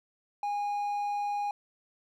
triangle tone, 820 Hz, G#5, 22 cents flat, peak -27 dBFS, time 0.43-1.51 s, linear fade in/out 2 ms, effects none

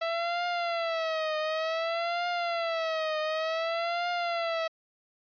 sawtooth tone with vibrato, 659.3 Hz, E5, in tune, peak -24 dBFS, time 0.01-4.68 s, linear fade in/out 10 ms, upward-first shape triangle, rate 0.55 Hz, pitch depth 120 cents each way, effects resampled to 11025 Hz

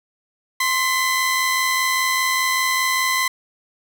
sawtooth tone pair together, 1048 / 2011 Hz, C6 / B6, +2 / +31 cents, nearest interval major seventh, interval 1129 cents, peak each -17 dBFS, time 0.6-3.28 s, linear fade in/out 5 ms, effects none

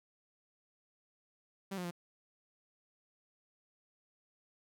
sawtooth tone with pitch steps, 194.7 / 179.1 / 173.7 Hz, G3 / F3 / F3, -12 / +44 / -9 cents, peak -34 dBFS, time 1.71-1.911 s, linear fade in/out 10 ms, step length 67 ms, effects none

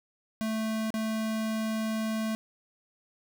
square tone with dropouts, 220 Hz, A3, in tune, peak -29 dBFS, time 0.41-2.35 s, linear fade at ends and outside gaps 0 ms, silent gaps 0.904-0.941 s, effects none

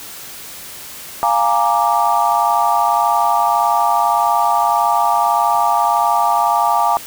sine chord, Bb dominant seventh, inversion second, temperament equal, 698.5 / 830.6 / 932.3 / 1174.7 Hz, F5 / Ab5 / Bb5 / D6, 0 / 0 / 0 / 0 cents, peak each -18 / -17 / -17 / -18 dBFS, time 1.23-6.97 s, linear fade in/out 0 ms, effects white hiss -33 dBFS RMS until 7.06 s

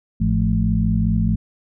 harmonic tone with a mistuned harmonic, 54 Hz, A1, 32 cents flat, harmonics 1 / 2 / 3 / 4, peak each -21 / -21 / -21 / -21 dBFS, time 0.2-1.36 s, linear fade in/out 10 ms, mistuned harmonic 3, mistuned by +96 cents, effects none

